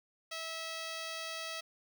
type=tone with notch filter; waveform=5% pulse; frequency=650 Hz; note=E5; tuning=24 cents flat; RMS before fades=-41 dBFS; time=0.31-1.61 s; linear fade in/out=10 ms; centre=7600 Hz; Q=1.4; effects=none